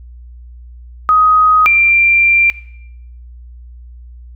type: tone pair in turn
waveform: sine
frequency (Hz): 1255 / 2369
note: D#6 / D7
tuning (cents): +15 / +14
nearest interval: major seventh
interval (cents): 1099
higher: second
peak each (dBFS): -6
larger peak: neither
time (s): 1.09-1.66 / 1.66-2.5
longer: second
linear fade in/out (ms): 0
effects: noise-tail reverb RT60 0.8 s tail -19 dB re dry + added 60 Hz sine -32 dBFS peak until 4.35 s